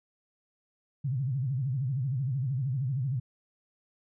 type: tone with vibrato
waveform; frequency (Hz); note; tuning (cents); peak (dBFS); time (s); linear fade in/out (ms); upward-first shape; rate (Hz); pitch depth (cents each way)
sine; 131.7; C3; +12; -27; 1.04-3.2; 10; sine; 13; 170
effects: none